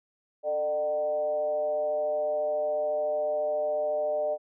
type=tone with frequency modulation; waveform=sine; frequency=602 Hz; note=D5; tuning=43 cents sharp; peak=-25 dBFS; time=0.43-4.38 s; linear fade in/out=50 ms; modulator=159 Hz; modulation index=0.56; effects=none